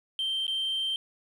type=tone with dropouts; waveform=sine; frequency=3136 Hz; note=G7; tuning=in tune; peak=-25 dBFS; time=0.19-0.96 s; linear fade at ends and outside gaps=1 ms; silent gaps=0.467-0.479 s; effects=tanh soft clip ceiling -25 dBFS + 10-bit